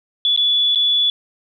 sine tone with dropouts, 3433 Hz, A7, 43 cents flat, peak -13 dBFS, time 0.25-1.1 s, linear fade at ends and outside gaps 1 ms, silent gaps 0.363-0.375 / 0.749-0.757 s, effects 9-bit

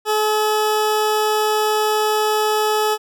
20% pulse tone, 427.8 Hz, A4, 49 cents flat, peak -11 dBFS, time 0.05-2.98 s, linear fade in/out 50 ms, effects none

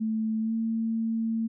sine tone with pitch glide, 220 to 225.4 Hz, A3 to A3, 0 to +42 cents, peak -25 dBFS, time 0-1.48 s, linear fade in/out 20 ms, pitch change +42 cents, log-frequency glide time 0.4-0.54 s, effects none

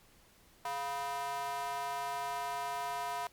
square tone with high-pass filter, 140 Hz, C#3, 18 cents sharp, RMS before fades -37 dBFS, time 0.65-3.27 s, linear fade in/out 2 ms, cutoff 840 Hz, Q 9.8, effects pink hiss -63 dBFS RMS until 3.32 s + MP3 96 kbps

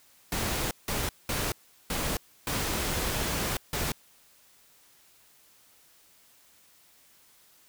pink noise bursts at uneven times, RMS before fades -30 dBFS, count 6, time 0.32-0.71 / 0.88-1.09 / 1.29-1.52 / 1.9-2.17 / 2.47-3.57 / 3.73-3.92 s, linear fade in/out 2 ms, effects white hiss -60 dBFS RMS until 7.68 s

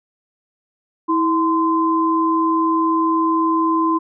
sine tone pair together, 324.8 / 1032 Hz, E4 / C6, -26 / -24 cents, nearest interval octave + minor sixth, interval 2002 cents, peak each -17 dBFS, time 1.08-3.99 s, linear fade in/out 20 ms, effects none

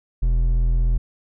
sine tone with hard clipping, 41.69 Hz, E1, 20 cents sharp, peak -17 dBFS, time 0.22-0.98 s, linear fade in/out 10 ms, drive 6 dB, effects none

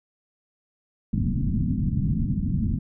white low-pass noise, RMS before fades -24 dBFS, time 1.13-2.79 s, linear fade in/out 5 ms, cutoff 240 Hz, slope 48 dB/octave, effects none

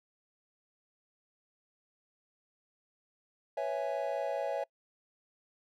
triangle chord, C# minor seventh, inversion third, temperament equal, 493.9 / 554.4 / 659.3 / 830.6 Hz, B4 / C#5 / E5 / G#5, 0 / 0 / 0 / 0 cents, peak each -39 / -33 / -34 / -37 dBFS, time 3.57-4.64 s, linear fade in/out 5 ms, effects noise-tail reverb RT60 0.1 s tail -25 dB re dry

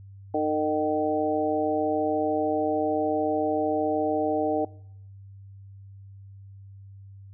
harmonic tone with a mistuned harmonic, 153.5 Hz, D#3, 23 cents flat, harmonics 2 / 3 / 4 / 5, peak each -28 / -28 / -28 / -28 dBFS, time 0.34-4.65 s, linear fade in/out 5 ms, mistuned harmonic 3, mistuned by -26 cents, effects noise-tail reverb RT60 0.7 s tail -22 dB re dry + added 98 Hz sine -43 dBFS peak until 7.33 s

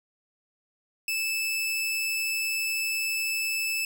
sawtooth tone, 2626 Hz, E7, 7 cents flat, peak -23 dBFS, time 1.08-3.85 s, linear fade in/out 2 ms, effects none

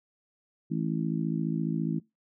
harmonic tone, 54.6 Hz, A1, 13 cents flat, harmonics 3 / 4 / 5 / 6, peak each -30 / -32 / -34 / -36 dBFS, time 0.7-2 s, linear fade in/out 20 ms, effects noise-tail reverb RT60 0.2 s tail -22 dB re dry

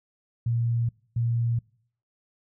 sine tone pair in turn, 117.3 / 117.3 Hz, A#2 / A#2, +11 / +11 cents, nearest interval unison, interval 0 cents, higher neither, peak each -22 dBFS, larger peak neither, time 0.46-0.89 / 1.16-1.59 s, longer neither, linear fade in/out 5 ms, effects noise-tail reverb RT60 0.6 s tail -25 dB re dry

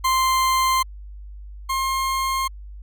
40% pulse tone pair in turn, 1046.5 / 1065.4 Hz, C6 / C6, 0 / +31 cents, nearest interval unison, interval 31 cents, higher second, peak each -16 / -20 dBFS, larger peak first, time 0.04-0.83 / 1.69-2.48 s, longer neither, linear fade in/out 10 ms, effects added 50 Hz sine -35 dBFS peak until 2.82 s

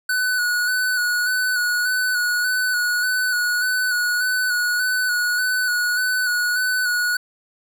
square tone with vibrato, 1480 Hz, F#6, in tune, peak -19 dBFS, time 0.09-7.17 s, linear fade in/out 5 ms, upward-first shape square, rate 1.7 Hz, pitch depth 26 cents each way, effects none

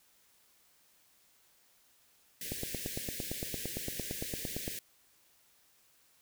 white band-stop noise, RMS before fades -41 dBFS, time 2.41-4.79 s, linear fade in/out 2 ms, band 570 to 1600 Hz, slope 96 dB/octave
click train, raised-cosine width 2 ms, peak -23 dBFS, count 20, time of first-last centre 2.52-4.679 s, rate 8.8 Hz
effects white hiss -67 dBFS RMS until 6.21 s

